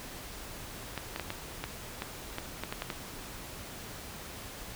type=clicks; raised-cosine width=0.3 ms; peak=-18 dBFS; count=11; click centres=0.977 / 1.161 / 1.197 / 1.304 / 1.64 / 2.021 / 2.384 / 2.636 / 2.725 / 2.821 / 2.902 s; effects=pink hiss -44 dBFS RMS until 4.75 s